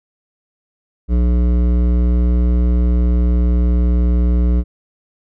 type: tone with hard clipping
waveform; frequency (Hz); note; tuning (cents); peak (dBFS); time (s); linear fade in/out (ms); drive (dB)
sine; 60.2; B1; -44; -13; 1.08-4.64; 50; 13
effects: none